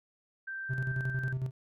sine tone, 1566 Hz, G6, 2 cents flat, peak -36 dBFS, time 0.47-1.33 s, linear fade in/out 10 ms
triangle tone with tremolo, 129.8 Hz, C3, 13 cents flat, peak -27 dBFS, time 0.69-1.51 s, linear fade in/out 20 ms, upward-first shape square, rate 11 Hz, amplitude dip 55%
effects none

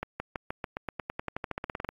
accelerating click train, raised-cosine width 0.5 ms, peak -17 dBFS, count 21, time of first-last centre 0.03-1.89 s, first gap 170 ms, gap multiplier 0.93, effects AAC 32 kbps

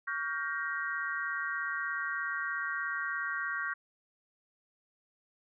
sine chord, G half-diminished seventh, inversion second, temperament just, 1128.9 / 1411.2 / 1568 / 1881.6 Hz, Db6 / F6 / G6 / Bb6, +31 / +18 / 0 / +16 cents, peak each -39 / -38 / -36 / -38 dBFS, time 0.07-3.74 s, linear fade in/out 10 ms, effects none

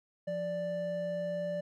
triangle tone pair together, 174.37 / 587.3 Hz, F3 / D5, -2 / 0 cents, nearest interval octave + major sixth, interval 2102 cents, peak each -38 / -31 dBFS, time 0.27-1.61 s, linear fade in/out 10 ms, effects none

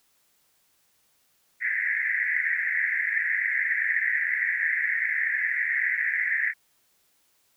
pink band-pass noise, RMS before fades -26 dBFS, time 1.6-6.54 s, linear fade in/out 50 ms, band 1700 to 2100 Hz, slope 96 dB/octave, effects white hiss -67 dBFS RMS until 7.56 s

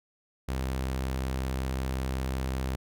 sawtooth tone, 65.41 Hz, C2, in tune, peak -25 dBFS, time 0.48-2.76 s, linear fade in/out 10 ms, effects none

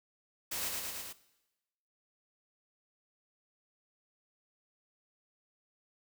white noise with echo, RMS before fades -37 dBFS, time 0.51-0.69 s, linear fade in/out 10 ms, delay 110 ms, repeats 4, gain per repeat -2 dB, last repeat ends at 1.13 s, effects noise-tail reverb RT60 1.0 s tail -18 dB re dry

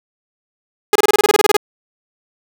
sawtooth tone bursts, 415.3 Hz, G#4, in tune, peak -5 dBFS, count 13, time 0.93-1.567 s, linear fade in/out 2 ms, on 25 ms, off 26 ms, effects none

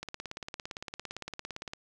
click train, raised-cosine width 0.2 ms, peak -21 dBFS, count 31, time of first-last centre 0.03-1.735 s, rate 17.6 Hz, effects none

